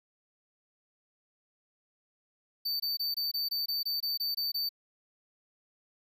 square tone bursts, 4574 Hz, D8, 47 cents flat, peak -30 dBFS, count 12, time 2.65-4.692 s, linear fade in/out 10 ms, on 150 ms, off 22 ms, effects none

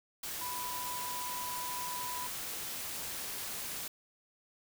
sine tone in noise, 987.8 Hz, B5, in tune, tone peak -39 dBFS, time 0.41-2.27 s, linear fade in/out 5 ms, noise white, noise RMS -40 dBFS, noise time 0.23-3.88 s, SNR -2 dB, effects none

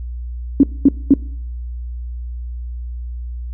sine tone bursts, 277.2 Hz, C#4, in tune, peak -4 dBFS, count 3, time 0.6-1.139 s, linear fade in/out 2 ms, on 33 ms, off 220 ms, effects noise-tail reverb RT60 0.6 s tail -22 dB re dry + added 60 Hz sine -24 dBFS peak until 3.53 s

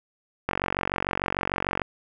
click train, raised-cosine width 0.5 ms, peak -9 dBFS, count 63, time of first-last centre 0.49-1.818 s, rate 46.7 Hz, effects none

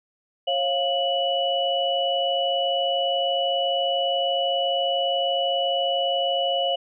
sine tone cluster, 545 / 697 / 2950 Hz, C#5 / F5 / F#7, -29 / -4 / -6 cents, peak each -25 dBFS, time 0.47-6.76 s, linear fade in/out 10 ms, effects none

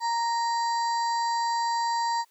harmonic tone with a mistuned harmonic, 932.3 Hz, A#5, in tune, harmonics 1 / 2 / 4 / 5 / 6 / 7 / 8, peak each -24 / -37 / -45 / -37 / -49 / -51 / -42 dBFS, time 0-2.25 s, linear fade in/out 50 ms, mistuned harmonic 4, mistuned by +130 cents, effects white hiss -66 dBFS RMS until 2.3 s + high-pass 400 Hz 12 dB/octave

